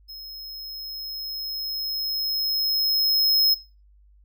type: tone with level ramp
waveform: square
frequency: 5150 Hz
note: E8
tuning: 41 cents flat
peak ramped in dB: -37 to -15 dBFS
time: 0.08-3.55 s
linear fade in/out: 20 ms
effects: noise-tail reverb RT60 0.3 s tail -18 dB re dry + added 50 Hz sine -52 dBFS peak until 4.24 s